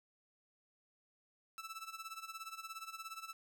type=tone with tremolo; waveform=sawtooth; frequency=1320 Hz; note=E6; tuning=2 cents sharp; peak=-39 dBFS; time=1.58-3.33 s; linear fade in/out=0 ms; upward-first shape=sine; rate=17 Hz; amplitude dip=80%; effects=none